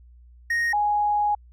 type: tone pair in turn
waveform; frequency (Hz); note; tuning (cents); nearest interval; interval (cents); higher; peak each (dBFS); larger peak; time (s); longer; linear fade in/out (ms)
triangle / sine; 1864.7 / 830.6; A#6 / G#5; 0 / 0; octave + major second; 1400; first; -19; neither; 0.5-0.73 / 0.73-1.35; second; 5
effects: added 60 Hz sine -47 dBFS peak until 1.52 s